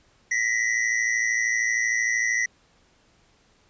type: tone pair together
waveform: square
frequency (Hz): 1905 / 2018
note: A#6 / B6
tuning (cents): +37 / +37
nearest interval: minor second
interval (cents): 100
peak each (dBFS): -25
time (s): 0.31-2.46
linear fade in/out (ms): 5
effects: pink hiss -61 dBFS RMS until 3.69 s + resampled to 16000 Hz